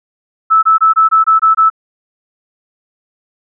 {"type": "tone bursts", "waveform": "sine", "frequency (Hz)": 1310, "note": "E6", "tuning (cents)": -11, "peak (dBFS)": -5, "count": 8, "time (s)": [0.5, 1.701], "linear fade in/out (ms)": 20, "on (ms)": 130, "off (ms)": 23, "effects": []}